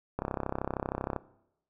click train, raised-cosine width 1 ms, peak -17 dBFS, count 33, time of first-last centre 0.19-1.163 s, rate 32.9 Hz, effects noise-tail reverb RT60 0.8 s tail -19 dB re dry

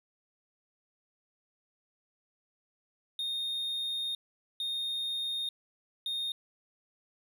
triangle tone bursts at uneven times, 3686 Hz, A#7, 20 cents flat, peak -30 dBFS, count 3, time 3.19-4.15 / 4.6-5.49 / 6.06-6.32 s, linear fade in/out 2 ms, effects none

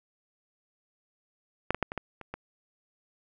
clicks, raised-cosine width 0.5 ms, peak -10 / -15 / -11 / -20 / -17 / -27 / -21 dBFS, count 7, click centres 1.706 / 1.746 / 1.827 / 1.919 / 1.977 / 2.213 / 2.34 s, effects none

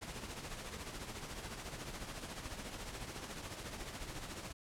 pink noise with tremolo, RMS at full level -43 dBFS, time 0.01-4.53 s, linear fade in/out 20 ms, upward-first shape triangle, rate 14 Hz, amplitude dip 60%, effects low-pass 10000 Hz 12 dB/octave

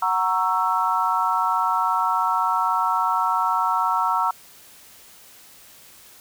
sine chord, F# dominant seventh, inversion none, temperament equal with one note detuned, 740 / 932.3 / 1108.7 / 1326.1 Hz, F#5 / A#5 / C#6 / E6, 0 / 0 / 0 / +10 cents, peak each -27 / -22 / -26 / -23 dBFS, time 0.02-4.31 s, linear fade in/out 5 ms, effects white hiss -48 dBFS RMS until 6.2 s

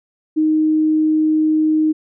sine tone, 311.1 Hz, D#4, in tune, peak -12 dBFS, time 0.36-1.93 s, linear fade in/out 20 ms, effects none

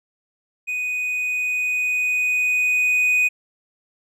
triangle tone with level ramp, 2489 Hz, D#7, in tune, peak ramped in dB -21 to -13 dBFS, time 0.67-3.29 s, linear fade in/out 20 ms, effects none

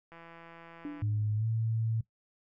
click train, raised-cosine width 0.5 ms, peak -36 dBFS, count 151, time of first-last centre 0.12-1.018 s, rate 167 Hz
sine tone with exponential decay, 293.7 Hz, D4, in tune, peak -33 dBFS, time 0.85-1.45 s, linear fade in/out 1 ms, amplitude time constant 130 ms
sine tone with pitch glide, 106.2 to 112.51 Hz, G#2 to A2, +39 to +39 cents, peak -28 dBFS, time 1.02-2.01 s, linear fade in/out 5 ms, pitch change +100 cents, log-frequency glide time 1.36-1.46 s
effects noise-tail reverb RT60 0.1 s tail -18 dB re dry

